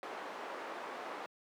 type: band-pass noise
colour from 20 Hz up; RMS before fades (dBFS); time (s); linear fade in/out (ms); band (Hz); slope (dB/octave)
white; -44; 0.03-1.26; 0; 360 to 1100; 12
effects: high-pass 200 Hz 12 dB/octave